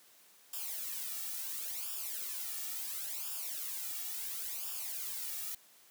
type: noise with flanger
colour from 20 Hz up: blue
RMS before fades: -40 dBFS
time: 0.53-5.55 s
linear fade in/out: 5 ms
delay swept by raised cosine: 0.48 to 1.98 ms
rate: 0.72 Hz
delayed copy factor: -0.85
effects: white hiss -62 dBFS RMS until 5.9 s + high-pass 200 Hz 12 dB/octave